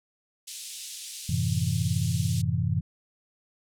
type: band-pass noise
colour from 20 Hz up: white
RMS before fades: -40 dBFS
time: 0.47-2.42 s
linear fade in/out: 10 ms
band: 2900 to 10000 Hz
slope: 24 dB/octave
type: chord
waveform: sine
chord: F# half-diminished seventh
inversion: none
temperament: equal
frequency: 92.5 / 110 / 130.81 / 164.81 Hz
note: F#2 / A2 / C3 / E3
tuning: 0 / 0 / 0 / 0 cents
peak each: -29 dBFS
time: 1.29-2.81 s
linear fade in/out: 5 ms
effects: none